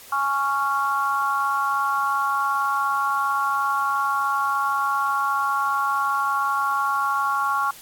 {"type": "chord", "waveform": "sine", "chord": "Db major", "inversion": "second", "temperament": "just", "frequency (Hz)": [831.5, 1108.7, 1385.9], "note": ["Ab5", "Db6", "F6"], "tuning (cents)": [2, 0, -14], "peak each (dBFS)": [-27, -22, -25], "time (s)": [0.12, 7.71], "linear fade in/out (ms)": 5, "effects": ["white hiss -44 dBFS RMS until 7.81 s", "AAC 64 kbps"]}